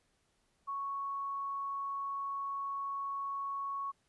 sine tone, 1108.7 Hz, C#6, in tune, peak -35 dBFS, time 0.67-3.92 s, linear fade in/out 20 ms, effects pink hiss -75 dBFS RMS until 4.08 s + resampled to 24000 Hz

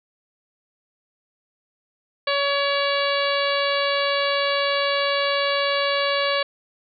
harmonic tone with a mistuned harmonic, 563 Hz, C#5, 27 cents sharp, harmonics 1 / 2 / 3 / 4 / 5 / 6 / 7 / 8, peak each -23 / -26 / -28 / -29 / -30 / -31 / -31 / -32 dBFS, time 2.27-6.43 s, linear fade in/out 5 ms, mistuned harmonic 4, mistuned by +24 cents, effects none

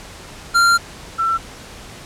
square / sine tone pair in turn, 1384 / 1341.5 Hz, F6 / E6, -16 / +30 cents, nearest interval minor second, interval 54 cents, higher first, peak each -11 / -15 dBFS, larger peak first, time 0.54-0.78 / 1.18-1.38 s, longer first, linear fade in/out 20 ms, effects pink hiss -37 dBFS RMS until 2.05 s + low-pass 9000 Hz 12 dB/octave

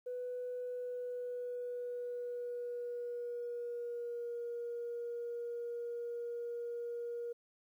sine tone with pitch glide, 495.9 to 474.1 Hz, B4 to A#4, +7 to +29 cents, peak -37 dBFS, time 0.06-7.33 s, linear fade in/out 10 ms, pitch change -78 cents, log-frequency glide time 0.57-4.38 s, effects tanh soft clip ceiling -34 dBFS + 12-bit

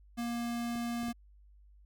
square tone, 236.3 Hz, A#3, 24 cents sharp, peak -34 dBFS, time 0.17-1.13 s, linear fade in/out 20 ms
clicks, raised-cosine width 3 ms, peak -34 dBFS, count 3, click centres 0.757 / 1.032 / 1.084 s
effects added 50 Hz sine -56 dBFS peak until 1.85 s

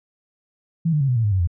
sine tone with pitch steps, 164.81 / 150.26 / 137 / 124.9 / 113.88 / 103.82 / 94.66 / 86.3 Hz, E3 / D3 / C#3 / B2 / A#2 / G#2 / F#2 / F2, 0 / +40 / -20 / +20 / -40 / 0 / +40 / -20 cents, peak -16 dBFS, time 0.85-1.474 s, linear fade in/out 10 ms, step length 78 ms, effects none

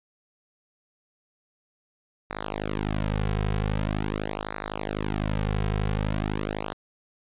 sawtooth tone with flanger, 51.91 Hz, G#1, in tune, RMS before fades -28 dBFS, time 2.3-6.73 s, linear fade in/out 0 ms, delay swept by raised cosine 0.32 to 3.42 ms, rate 0.44 Hz, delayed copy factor -0.95, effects resampled to 8000 Hz

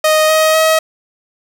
sawtooth tone with pitch steps, 622.3 / 629.5 / 636.8 Hz, D#5 / D#5 / D#5, 0 / +20 / +40 cents, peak -5 dBFS, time 0.04-0.79 s, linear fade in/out 5 ms, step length 250 ms, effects none

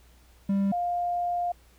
triangle / sine tone pair in turn, 197.4 / 703.5 Hz, G3 / F5, +12 / +12 cents, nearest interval octave + minor seventh, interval 2200 cents, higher second, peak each -20 / -25 dBFS, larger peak first, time 0.49-0.72 / 0.72-1.52 s, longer second, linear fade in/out 5 ms, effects added 60 Hz sine -55 dBFS peak until 1.78 s + pink hiss -61 dBFS RMS until 1.78 s

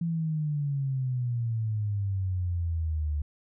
sine exponential sweep, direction down, 170 to 72.9 Hz, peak -26 dBFS, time 0.01-3.22 s, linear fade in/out 5 ms, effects none

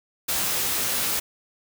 white noise with comb filter, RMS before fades -25 dBFS, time 0.28-1.2 s, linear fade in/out 10 ms, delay 16 ms, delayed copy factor +0.6, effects none

